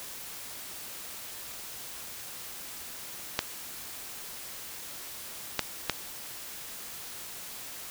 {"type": "clicks", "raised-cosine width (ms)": 0.2, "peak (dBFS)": -7, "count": 3, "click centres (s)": [3.391, 5.593, 5.897], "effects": ["white hiss -42 dBFS RMS until 7.9 s"]}